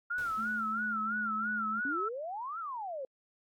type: tone with vibrato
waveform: sine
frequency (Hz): 1381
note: F6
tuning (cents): -20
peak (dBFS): -31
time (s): 0.1-2.09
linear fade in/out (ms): 10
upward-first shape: sine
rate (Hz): 3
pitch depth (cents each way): 120
type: noise with exponential decay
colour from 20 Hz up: pink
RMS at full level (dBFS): -49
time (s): 0.18-1.38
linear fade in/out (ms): 2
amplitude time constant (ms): 260
type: tone with pitch glide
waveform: sine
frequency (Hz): 218.3 to 214.8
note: A3 to A3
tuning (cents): -13 to -41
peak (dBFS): -39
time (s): 0.37-1.81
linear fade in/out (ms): 20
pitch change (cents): -28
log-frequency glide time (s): 0.64-1.01
type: exponential two-way sweep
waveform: sine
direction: up then down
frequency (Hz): 263.1 to 1396.9 to 510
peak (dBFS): -36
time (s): 1.85-3.05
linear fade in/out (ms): 2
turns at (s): 2.59
effects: AAC 64 kbps